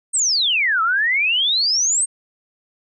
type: exponential two-way sweep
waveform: sine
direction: down then up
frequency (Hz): 8650 to 1281 to 8650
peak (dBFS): -15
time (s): 0.13-2.06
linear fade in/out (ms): 20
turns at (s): 0.82
effects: none